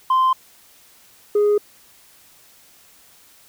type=tone pair in turn; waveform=sine; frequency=1040 / 414.6 Hz; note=C6 / G#4; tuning=-11 / -3 cents; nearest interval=octave + major third; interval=1592 cents; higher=first; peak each=-11 dBFS; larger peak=neither; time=0.1-0.33 / 1.35-1.58 s; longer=neither; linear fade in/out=5 ms; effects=tanh soft clip ceiling -12 dBFS + white hiss -51 dBFS RMS until 3.48 s